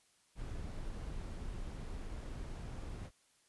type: noise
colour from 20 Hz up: brown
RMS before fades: -43 dBFS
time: 0.35-3.11 s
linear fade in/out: 50 ms
effects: white hiss -71 dBFS RMS until 3.48 s + resampled to 24000 Hz